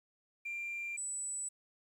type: tone pair in turn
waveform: sine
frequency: 2377 / 7940 Hz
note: D7 / B8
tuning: +20 / +8 cents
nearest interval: octave + major sixth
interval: 2088 cents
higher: second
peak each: -36 / -35 dBFS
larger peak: second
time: 0.45-0.97 / 0.97-1.49 s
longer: neither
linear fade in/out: 10 ms
effects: tanh soft clip ceiling -34 dBFS + 11-bit